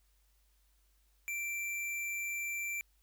square tone, 2349 Hz, D7, in tune, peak -36 dBFS, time 1.28-2.81 s, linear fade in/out 0 ms, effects added 50 Hz sine -68 dBFS peak until 3.02 s + white hiss -75 dBFS RMS until 3.02 s

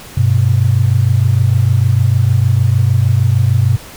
sine tone pair together, 98.13 / 124.7 Hz, G2 / B2, +2 / +17 cents, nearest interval major third, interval 415 cents, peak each -11 dBFS, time 0.17-3.77 s, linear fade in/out 5 ms, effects pink hiss -34 dBFS RMS until 3.96 s

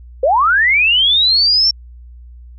sine linear sweep, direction up, 486 to 5500 Hz, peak -9 dBFS, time 0.23-1.71 s, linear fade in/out 5 ms, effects added 60 Hz sine -34 dBFS peak until 2.58 s

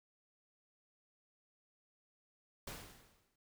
pink noise with exponential decay, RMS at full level -44 dBFS, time 2.67-3.36 s, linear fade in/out 5 ms, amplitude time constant 150 ms, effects none

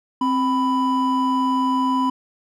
triangle tone pair together, 262.7 / 993.5 Hz, C4 / B5, +7 / +10 cents, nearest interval octave + major seventh, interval 2303 cents, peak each -18 dBFS, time 0.21-2.1 s, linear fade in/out 5 ms, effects none

